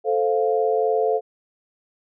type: chord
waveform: sine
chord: F major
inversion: first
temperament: equal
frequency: 440 / 523.3 / 698.5 Hz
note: A4 / C5 / F5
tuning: 0 / 0 / 0 cents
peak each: -20 / -24 / -23 dBFS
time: 0.04-1.21 s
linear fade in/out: 50 ms
effects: none